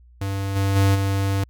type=tone with level steps; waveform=square; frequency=98 Hz; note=G2; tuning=in tune; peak=-24 / -19 / -15 / -20 dBFS; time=0.21-1.44 s; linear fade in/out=5 ms; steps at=0.55 / 0.75 / 0.94 s; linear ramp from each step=20 ms; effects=added 60 Hz sine -47 dBFS peak until 1.49 s